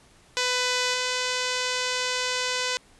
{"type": "tone pair in turn", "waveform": "5% pulse", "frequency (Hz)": [500, 502.8], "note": ["B4", "B4"], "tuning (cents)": [21, 31], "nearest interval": "unison", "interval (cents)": 10, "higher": "second", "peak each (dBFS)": [-11, -13], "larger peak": "first", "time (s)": [[0.37, 0.94], [0.94, 2.77]], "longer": "second", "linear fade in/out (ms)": 0, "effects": ["pink hiss -56 dBFS RMS until 2.99 s", "resampled to 24000 Hz"]}